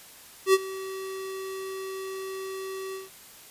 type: tone with ADSR envelope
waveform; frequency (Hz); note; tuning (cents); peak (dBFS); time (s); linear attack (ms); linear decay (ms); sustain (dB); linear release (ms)
square; 382.8; G4; -41; -15; 0.46-3.1; 76; 38; -19; 160
effects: white hiss -49 dBFS RMS until 3.5 s + resampled to 32000 Hz